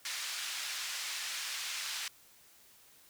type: band-pass noise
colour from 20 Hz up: white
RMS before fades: -39 dBFS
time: 0.05-2.08 s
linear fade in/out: 2 ms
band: 1500 to 5600 Hz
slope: 12 dB/octave
effects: white hiss -61 dBFS RMS until 3.09 s